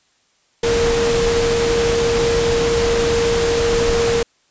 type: tone in noise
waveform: sine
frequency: 466.2 Hz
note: A#4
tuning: in tune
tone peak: -15 dBFS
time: 0.63-4.23 s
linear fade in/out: 5 ms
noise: pink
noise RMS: -21 dBFS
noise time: 0.63-4.23 s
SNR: +3 dB
effects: white hiss -60 dBFS RMS until 4.5 s + resampled to 16000 Hz